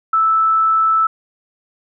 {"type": "tone", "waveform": "sine", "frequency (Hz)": 1315, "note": "E6", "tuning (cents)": -5, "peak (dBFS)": -11, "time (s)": [0.13, 1.07], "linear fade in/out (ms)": 5, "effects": []}